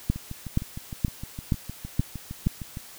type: two click trains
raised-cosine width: 5 ms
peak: -22 / -9 dBFS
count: 18 / 6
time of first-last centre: 0.16-2.771 / 0.1-2.47 s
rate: 6.51 / 2.11 Hz
effects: white hiss -46 dBFS RMS until 2.98 s